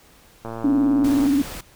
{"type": "click train", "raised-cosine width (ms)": 1, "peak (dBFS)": -18, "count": 94, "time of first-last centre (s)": [0.45, 1.266], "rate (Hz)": 114}
{"type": "tone with vibrato", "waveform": "sine", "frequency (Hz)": 280, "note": "C#4", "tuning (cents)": 18, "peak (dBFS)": -15, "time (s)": [0.64, 1.42], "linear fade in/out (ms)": 5, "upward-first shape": "sine", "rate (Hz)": 19, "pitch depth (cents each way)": 95}
{"type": "noise", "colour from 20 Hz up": "pink", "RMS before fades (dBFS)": -34, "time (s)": [1.04, 1.61], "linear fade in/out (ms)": 5}
{"effects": ["pink hiss -52 dBFS RMS until 1.75 s"]}